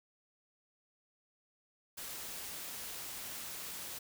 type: noise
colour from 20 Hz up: white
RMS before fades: -44 dBFS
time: 1.97-3.99 s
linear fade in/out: 10 ms
effects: none